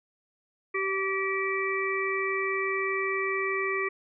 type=harmonic tone; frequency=386.9 Hz; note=G4; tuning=23 cents flat; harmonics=1 / 3 / 5 / 6; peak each=-30 / -33 / -32 / -32 dBFS; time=0.74-3.89 s; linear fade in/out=10 ms; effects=none